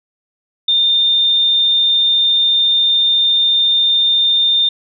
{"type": "tone", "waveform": "sine", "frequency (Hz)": 3617, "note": "A7", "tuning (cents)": 47, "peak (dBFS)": -10, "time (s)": [0.68, 4.69], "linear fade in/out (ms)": 5, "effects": []}